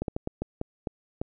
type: slowing click train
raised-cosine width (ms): 2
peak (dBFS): -16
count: 8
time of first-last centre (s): 0.02-1.215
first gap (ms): 62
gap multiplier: 1.33
effects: none